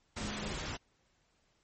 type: tone in noise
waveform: sine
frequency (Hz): 208.9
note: G#3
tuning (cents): +10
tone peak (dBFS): -42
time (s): 0.2-0.53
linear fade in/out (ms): 10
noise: pink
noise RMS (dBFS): -39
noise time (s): 0.16-0.77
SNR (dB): -6
effects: pink hiss -73 dBFS RMS until 1.63 s + MP3 32 kbps